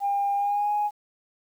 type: tone with pitch glide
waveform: sine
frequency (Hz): 803 to 831.8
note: G5 to G#5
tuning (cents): +41 to +2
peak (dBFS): -21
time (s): 0-0.91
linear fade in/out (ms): 50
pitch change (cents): +61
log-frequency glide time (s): 0.35-0.72
effects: tanh soft clip ceiling -17 dBFS + 9-bit